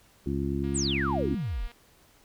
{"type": "harmonic tone", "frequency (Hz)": 69.3, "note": "C#2", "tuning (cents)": 0, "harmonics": [1, 2, 3, 4, 5], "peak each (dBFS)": [-33, -33, -33, -33, -33], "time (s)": [0.26, 1.35], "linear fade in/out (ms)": 5}
{"type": "click train", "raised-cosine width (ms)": 0.3, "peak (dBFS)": -35, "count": 256, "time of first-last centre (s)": [0.64, 1.716], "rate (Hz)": 237}
{"type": "exponential sweep", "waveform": "sine", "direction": "down", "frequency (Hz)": [9110, 31.42], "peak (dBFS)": -28, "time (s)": [0.74, 1.68], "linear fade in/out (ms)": 20}
{"effects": ["pink hiss -60 dBFS RMS until 2.24 s"]}